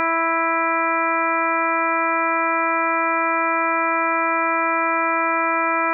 harmonic tone with a mistuned harmonic, 329.6 Hz, E4, in tune, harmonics 1 / 2 / 3 / 4 / 5 / 6 / 7, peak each -28 / -26 / -23 / -22 / -29 / -28 / -26 dBFS, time 0-5.93 s, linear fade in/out 0 ms, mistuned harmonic 7, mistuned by +54 cents, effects none

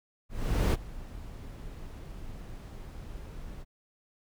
brown noise with ADSR envelope, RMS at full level -21 dBFS, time 0.29-3.65 s, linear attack 440 ms, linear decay 31 ms, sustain -21 dB, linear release 36 ms, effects none

